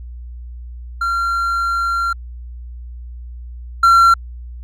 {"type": "tone pair in turn", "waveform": "triangle", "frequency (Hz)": [1376, 1364.9], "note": ["F6", "F6"], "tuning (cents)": [-26, -40], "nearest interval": "unison", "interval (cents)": 14, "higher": "first", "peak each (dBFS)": [-14, -5], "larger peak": "second", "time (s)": [[1.01, 2.13], [3.83, 4.14]], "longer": "first", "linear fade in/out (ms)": 5, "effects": ["added 60 Hz sine -29 dBFS peak until 4.63 s"]}